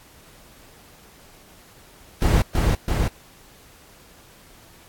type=noise with echo; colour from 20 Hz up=brown; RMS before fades=-17 dBFS; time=2.22-2.42 s; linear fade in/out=2 ms; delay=330 ms; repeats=2; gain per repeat=-2 dB; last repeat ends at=3.08 s; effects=pink hiss -50 dBFS RMS until 4.88 s + AAC 64 kbps